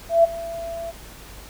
sine tone with ADSR envelope, 670 Hz, E5, 28 cents sharp, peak -9 dBFS, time 0.09-0.92 s, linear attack 150 ms, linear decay 16 ms, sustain -19 dB, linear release 26 ms, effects added 50 Hz sine -43 dBFS peak until 1.49 s + pink hiss -43 dBFS RMS until 1.49 s

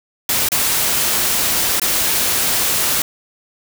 white noise with dropouts, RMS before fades -17 dBFS, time 0.29-3.02 s, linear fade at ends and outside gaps 2 ms, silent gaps 0.487-0.518 / 1.798-1.817 s, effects none

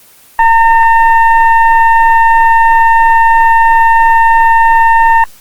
sine tone with frequency modulation, 913 Hz, A#5, 36 cents flat, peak -3 dBFS, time 0.39-5.24 s, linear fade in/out 2 ms, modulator 903 Hz, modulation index 0.8, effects white hiss -41 dBFS RMS until 5.4 s + Opus 24 kbps

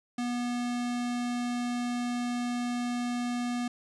square tone, 242.9 Hz, B3, 29 cents flat, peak -30 dBFS, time 0.18-3.68 s, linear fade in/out 5 ms, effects resampled to 22050 Hz + 10-bit

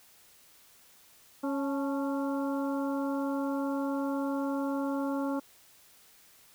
harmonic tone with a mistuned harmonic, 275.8 Hz, C#4, 9 cents flat, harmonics 1 / 2 / 3 / 4 / 5, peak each -30 / -36 / -40 / -42 / -44 dBFS, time 1.43-5.4 s, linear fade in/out 10 ms, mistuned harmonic 3, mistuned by +73 cents, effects white hiss -59 dBFS RMS until 6.54 s

